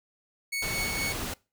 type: tone with tremolo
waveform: sawtooth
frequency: 2217 Hz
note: C#7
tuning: in tune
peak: -25 dBFS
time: 0.52-1.13 s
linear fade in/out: 10 ms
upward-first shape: sine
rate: 4.3 Hz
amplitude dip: 35%
type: noise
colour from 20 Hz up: pink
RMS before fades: -34 dBFS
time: 0.62-1.34 s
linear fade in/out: 5 ms
effects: noise-tail reverb RT60 0.3 s tail -23 dB re dry